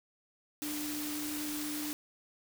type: tone in noise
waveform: sine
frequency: 298.6 Hz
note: D4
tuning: 29 cents sharp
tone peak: -37 dBFS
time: 0.62-1.93 s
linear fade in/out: 0 ms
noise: white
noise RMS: -40 dBFS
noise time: 0.62-1.93 s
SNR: 0 dB
effects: none